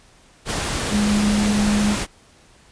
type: tone in noise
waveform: sine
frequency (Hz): 207.7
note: G#3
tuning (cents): 0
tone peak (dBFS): -16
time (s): 0.9-1.97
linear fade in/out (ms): 50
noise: pink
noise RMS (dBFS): -24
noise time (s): 0.45-2.07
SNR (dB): +5
effects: pink hiss -52 dBFS RMS until 2.71 s + resampled to 22050 Hz